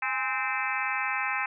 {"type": "harmonic tone with a mistuned harmonic", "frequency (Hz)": 259.4, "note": "C4", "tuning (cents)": -15, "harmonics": [3, 4, 5, 6, 7, 8, 9, 10], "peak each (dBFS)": [-35, -35, -35, -35, -35, -35, -35, -35], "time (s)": [0.02, 1.46], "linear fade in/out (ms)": 5, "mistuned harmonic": 3, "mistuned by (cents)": 91, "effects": []}